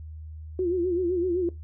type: tone with vibrato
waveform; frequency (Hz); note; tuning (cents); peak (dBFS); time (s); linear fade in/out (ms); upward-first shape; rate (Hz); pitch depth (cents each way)
sine; 356.2; F4; +34; -22; 0.59-1.49; 2; sine; 7.8; 87
effects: noise-tail reverb RT60 0.2 s tail -19 dB re dry + added 78 Hz sine -37 dBFS peak until 1.63 s